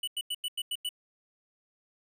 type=tone bursts; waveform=square; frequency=2960 Hz; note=F#7; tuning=in tune; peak=-31 dBFS; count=7; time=0.03-0.891 s; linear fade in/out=5 ms; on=45 ms; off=91 ms; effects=none